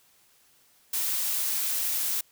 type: noise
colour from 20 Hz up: blue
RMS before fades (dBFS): -28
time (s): 0.93-2.21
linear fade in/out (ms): 5
effects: white hiss -62 dBFS RMS until 2.31 s